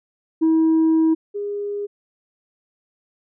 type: tone pair in turn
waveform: sine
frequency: 321.5 / 408.5 Hz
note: E4 / G#4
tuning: -43 / -29 cents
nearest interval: major third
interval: 414 cents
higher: second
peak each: -11 / -23 dBFS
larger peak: first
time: 0.41-1.15 / 1.34-1.87 s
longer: first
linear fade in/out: 20 ms
effects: tanh soft clip ceiling -12 dBFS